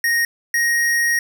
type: tone pair in turn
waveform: square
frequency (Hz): 1864.7 / 1874.7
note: A#6 / A#6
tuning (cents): 0 / +9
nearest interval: unison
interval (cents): 9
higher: second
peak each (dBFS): -16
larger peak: neither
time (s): 0.04-0.25 / 0.54-1.19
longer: second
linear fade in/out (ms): 2
effects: none